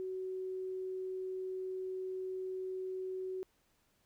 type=tone; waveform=sine; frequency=374.3 Hz; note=F#4; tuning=20 cents sharp; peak=-37 dBFS; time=0-3.43 s; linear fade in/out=0 ms; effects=pink hiss -74 dBFS RMS until 4.05 s